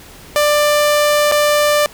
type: tone with dropouts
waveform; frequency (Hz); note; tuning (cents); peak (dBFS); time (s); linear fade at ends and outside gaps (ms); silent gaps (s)
sawtooth; 592; D5; +14; -7; 0.36-1.86; 0; 1.314-1.321
effects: pink hiss -39 dBFS RMS until 1.93 s